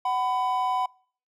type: tone pair together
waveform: triangle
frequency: 750 / 1001.1 Hz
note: F#5 / B5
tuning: +23 / +23 cents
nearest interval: perfect fourth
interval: 500 cents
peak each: -24 dBFS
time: 0.05-0.86 s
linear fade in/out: 5 ms
effects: noise-tail reverb RT60 0.5 s tail -26 dB re dry